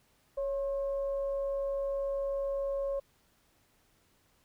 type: tone with frequency modulation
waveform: sine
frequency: 554.4 Hz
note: C#5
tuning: in tune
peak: -30 dBFS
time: 0.37-3 s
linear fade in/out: 10 ms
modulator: 518 Hz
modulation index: 0.27
effects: pink hiss -69 dBFS RMS until 4.44 s